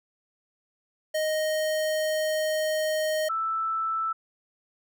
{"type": "tone pair in turn", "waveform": ["square", "sine"], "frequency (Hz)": [622, 1320.9], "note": ["D#5", "E6"], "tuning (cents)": [-1, 3], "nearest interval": "octave + minor second", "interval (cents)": 1304, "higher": "second", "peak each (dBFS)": -25, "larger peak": "neither", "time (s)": [[1.14, 3.29], [3.29, 4.13]], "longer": "first", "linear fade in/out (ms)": 10, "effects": []}